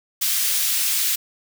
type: high-pass noise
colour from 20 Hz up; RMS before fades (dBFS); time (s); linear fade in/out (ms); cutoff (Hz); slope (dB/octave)
white; -21; 0.21-1.16; 10; 2300; 12
effects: none